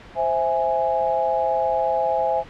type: chord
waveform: sine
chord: C augmented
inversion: none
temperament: equal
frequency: 523.3 / 659.3 / 830.6 Hz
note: C5 / E5 / G#5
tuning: 0 / 0 / 0 cents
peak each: -24 / -23 / -22 dBFS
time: 0.15-2.44 s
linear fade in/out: 50 ms
effects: pink hiss -43 dBFS RMS until 2.49 s + low-pass 3000 Hz 12 dB/octave